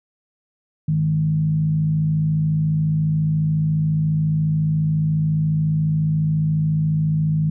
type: tone with frequency modulation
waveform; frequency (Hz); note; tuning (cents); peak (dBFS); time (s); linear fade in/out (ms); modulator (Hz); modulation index
sine; 155.56; D#3; 0; -16; 0.88-7.5; 5; 54.3; 0.41
effects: none